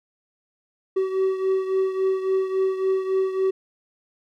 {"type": "beating tone pair", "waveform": "triangle", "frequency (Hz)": [380, 383.6], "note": ["F#4", "G4"], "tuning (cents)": [46, -37], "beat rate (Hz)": 3.6, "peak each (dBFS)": [-19, -25], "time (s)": [0.96, 3.51], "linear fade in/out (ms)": 10, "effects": []}